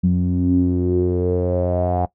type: tone with low-pass filter sweep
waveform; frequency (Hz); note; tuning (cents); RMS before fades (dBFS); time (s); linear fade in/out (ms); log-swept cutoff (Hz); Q
sawtooth; 89.5; F2; +43; -18; 0.03-2.06; 10; 190 to 750; 8.4
effects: noise-tail reverb RT60 0.1 s tail -19 dB re dry